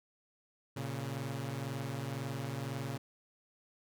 sawtooth tone pair together, 116 / 137.95 Hz, A#2 / C#3, -8 / -8 cents, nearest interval minor third, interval 300 cents, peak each -36 / -35 dBFS, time 0.76-2.98 s, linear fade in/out 10 ms, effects none

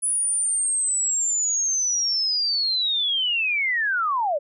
sine linear sweep, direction down, 9956 to 540 Hz, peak -20 dBFS, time 0.02-4.39 s, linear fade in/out 20 ms, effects none

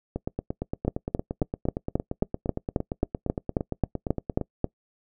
two click trains, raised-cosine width 2 ms, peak -9 / -15 dBFS, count 15 / 38, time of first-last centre 0.88-4.643 / 0.16-4.413 s, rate 3.72 / 8.7 Hz, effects noise-tail reverb RT60 0.1 s tail -23 dB re dry

